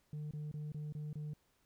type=tone bursts; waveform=sine; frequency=150.3 Hz; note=D3; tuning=40 cents sharp; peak=-37 dBFS; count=6; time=0.13-1.335 s; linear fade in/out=2 ms; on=180 ms; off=25 ms; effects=tanh soft clip ceiling -39 dBFS + pink hiss -75 dBFS RMS until 1.65 s